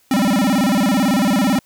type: tone with vibrato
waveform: square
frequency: 228.5 Hz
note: A#3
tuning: 34 cents flat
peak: -14 dBFS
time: 0.11-1.59 s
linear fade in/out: 2 ms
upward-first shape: square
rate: 18 Hz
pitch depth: 260 cents each way
effects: white hiss -57 dBFS RMS until 1.65 s